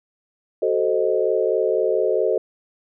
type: chord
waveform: sine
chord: F# diminished seventh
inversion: none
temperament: equal with one note detuned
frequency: 375.6 / 440 / 523.3 / 622.3 Hz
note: F#4 / A4 / C5 / Eb5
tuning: +26 / 0 / 0 / 0 cents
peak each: -23 / -21 / -23 / -24 dBFS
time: 0.62-2.38 s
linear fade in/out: 5 ms
effects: none